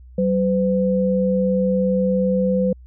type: tone pair together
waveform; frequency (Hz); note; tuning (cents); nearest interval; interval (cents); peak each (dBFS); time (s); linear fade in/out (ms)
sine; 190 / 507.2; F#3 / B4; +46 / +46; octave + perfect fourth; 1700; -18 / -19; 0.18-2.73; 5
effects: added 62 Hz sine -40 dBFS peak until 2.86 s